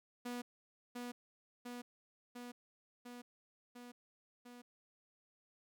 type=tone with echo; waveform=sawtooth; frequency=243.7 Hz; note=B3; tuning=23 cents flat; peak=-37 dBFS; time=0.25-0.42 s; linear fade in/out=10 ms; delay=700 ms; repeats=6; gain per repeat=-2 dB; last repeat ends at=4.62 s; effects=none